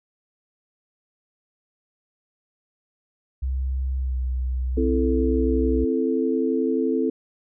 sine tone with pitch glide, 65.41 to 63.29 Hz, C2 to B1, 0 to +43 cents, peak -22 dBFS, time 3.42-5.85 s, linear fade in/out 10 ms, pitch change -57 cents, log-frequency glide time 3.98-4.17 s
sine chord, A minor, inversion first, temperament equal with one note detuned, 261.6 / 333.1 / 440 Hz, C4 / E4 / A4, 0 / +18 / 0 cents, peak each -23 / -25 / -24 dBFS, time 4.77-7.1 s, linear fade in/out 5 ms
effects none

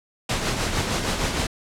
pink noise with tremolo, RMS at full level -22 dBFS, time 0.29-1.47 s, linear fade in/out 5 ms, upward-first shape triangle, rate 6.5 Hz, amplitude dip 50%, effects low-pass 8000 Hz 12 dB/octave

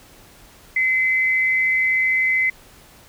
sine tone pair together, 2049 / 2282 Hz, C7 / C#7, -37 / +50 cents, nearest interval major second, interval 187 cents, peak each -16 / -27 dBFS, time 0.76-2.5 s, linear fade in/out 5 ms, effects pink hiss -48 dBFS RMS until 3.08 s

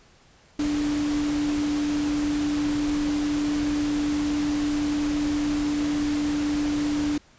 sine tone in noise, 294.3 Hz, D4, 4 cents sharp, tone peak -22 dBFS, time 0.59-7.18 s, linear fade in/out 5 ms, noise pink, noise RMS -34 dBFS, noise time 0.59-7.18 s, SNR +9 dB, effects pink hiss -56 dBFS RMS until 7.38 s + resampled to 16000 Hz

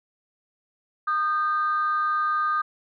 sine tone pair together, 1224.1 / 1568 Hz, D#6 / G6, -29 / 0 cents, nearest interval major third, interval 429 cents, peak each -21 / -28 dBFS, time 1.07-2.62 s, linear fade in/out 10 ms, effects tanh soft clip ceiling -15 dBFS

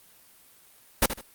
pink noise with echo, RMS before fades -19 dBFS, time 1.02-1.06 s, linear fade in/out 5 ms, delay 76 ms, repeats 2, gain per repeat -11 dB, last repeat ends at 1.212 s, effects white hiss -56 dBFS RMS until 1.34 s + Opus 32 kbps

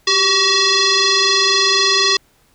sine tone with frequency modulation, 392 Hz, G4, in tune, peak -11 dBFS, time 0.07-2.17 s, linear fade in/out 5 ms, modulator 760 Hz, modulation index 6.8, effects pink hiss -56 dBFS RMS until 2.54 s

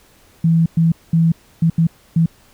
sine tone bursts at uneven times, 164.81 Hz, E3, in tune, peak -10 dBFS, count 6, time 0.44-0.66 / 0.77-0.92 / 1.13-1.32 / 1.62-1.7 / 1.78-1.87 / 2.16-2.26 s, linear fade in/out 5 ms, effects pink hiss -51 dBFS RMS until 2.53 s

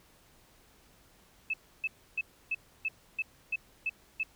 sine tone bursts, 2610 Hz, E7, 18 cents flat, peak -28 dBFS, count 9, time 1.5-4.233 s, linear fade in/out 5 ms, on 37 ms, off 300 ms, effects pink hiss -62 dBFS RMS until 4.35 s

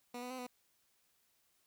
15% pulse tone with pitch steps, 243.7 / 248.4 / 257.1 / 248 Hz, B3 / B3 / C4 / B3, -23 / +10 / -30 / +7 cents, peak -36 dBFS, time 0.14-0.468 s, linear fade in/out 5 ms, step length 82 ms, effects white hiss -75 dBFS RMS until 1.66 s

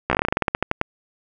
slowing click train, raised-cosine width 0.5 ms, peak -3 dBFS, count 17, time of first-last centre 0.1-0.814 s, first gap 14 ms, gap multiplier 1.14, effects none

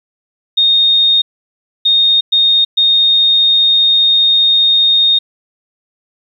sine tone bursts at uneven times, 3695 Hz, A#7, 16 cents flat, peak -7 dBFS, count 4, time 0.57-1.22 / 1.85-2.21 / 2.32-2.65 / 2.77-5.19 s, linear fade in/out 10 ms, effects 8-bit

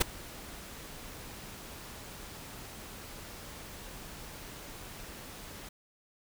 pink noise with ADSR envelope, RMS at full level -22 dBFS, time 0-5.69 s, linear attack 16 ms, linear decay 9 ms, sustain -24 dB, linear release 5 ms, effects none

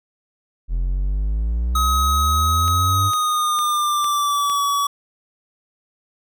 triangle exponential sweep, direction up, 41.73 to 100.2 Hz, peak -16 dBFS, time 0.68-3.12 s, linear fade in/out 50 ms
square tone with pitch glide, 1269 to 1137.1 Hz, D#6 to C#6, +34 to +44 cents, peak -18 dBFS, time 1.75-4.87 s, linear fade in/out 5 ms, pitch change -190 cents, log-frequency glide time 2.87-4.61 s
click train, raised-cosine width 0.2 ms, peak -16 dBFS, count 5, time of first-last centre 2.68-4.498 s, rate 2.2 Hz
effects none

